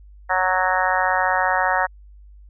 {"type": "harmonic tone", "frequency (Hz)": 185.1, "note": "F#3", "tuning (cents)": 1, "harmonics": [3, 4, 5, 6, 7, 8, 9, 10], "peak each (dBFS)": [-27, -23, -23, -27, -27, -27, -26, -25], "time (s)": [0.29, 1.87], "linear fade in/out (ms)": 20, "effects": ["added 50 Hz sine -42 dBFS peak until 2.49 s"]}